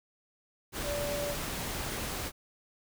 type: tone in noise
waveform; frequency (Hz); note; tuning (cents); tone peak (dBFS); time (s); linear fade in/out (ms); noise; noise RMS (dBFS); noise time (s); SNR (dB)
sine; 579; D5; -25; -33; 0.83-1.36; 50; pink; -36; 0.72-2.32; 0
effects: none